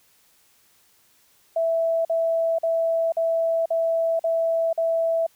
sine tone bursts, 659.3 Hz, E5, in tune, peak -19 dBFS, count 7, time 1.56-5.266 s, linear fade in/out 5 ms, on 490 ms, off 46 ms, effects white hiss -60 dBFS RMS until 5.35 s

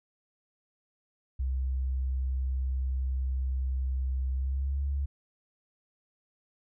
sine tone with pitch glide, 65.1 to 69.77 Hz, C2 to C#2, -8 to +12 cents, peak -27 dBFS, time 1.39-5.06 s, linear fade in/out 10 ms, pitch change +120 cents, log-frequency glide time 4.32-4.83 s, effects none

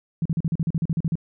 sine tone bursts, 162.8 Hz, E3, 21 cents flat, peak -19 dBFS, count 13, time 0.22-1.155 s, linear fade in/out 2 ms, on 35 ms, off 40 ms, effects none

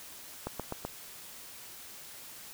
click train, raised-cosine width 1 ms, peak -20 dBFS, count 4, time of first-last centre 0.47-0.85 s, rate 7.89 Hz, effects white hiss -48 dBFS RMS until 2.53 s

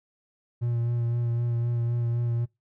triangle tone with vibrato, 118.5 Hz, A#2, 29 cents sharp, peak -22 dBFS, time 0.61-2.46 s, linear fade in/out 20 ms, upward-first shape sine, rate 3.9 Hz, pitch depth 19 cents each way, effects noise-tail reverb RT60 0.2 s tail -22 dB re dry

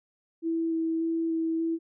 sine tone with vibrato, 327.3 Hz, E4, 12 cents flat, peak -25 dBFS, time 0.42-1.79 s, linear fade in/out 50 ms, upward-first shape square, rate 1.7 Hz, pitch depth 9 cents each way, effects none

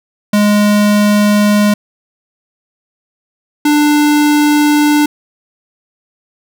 square tone pair in turn, 207.5 / 296.2 Hz, G#3 / D4, -1 / +15 cents, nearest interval tritone, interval 616 cents, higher second, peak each -8 dBFS, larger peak neither, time 0.33-1.74 / 3.65-5.06 s, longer neither, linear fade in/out 5 ms, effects none

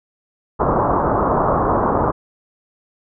white low-pass noise, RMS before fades -17 dBFS, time 0.59-2.12 s, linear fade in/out 20 ms, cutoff 1200 Hz, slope 48 dB/octave, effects none

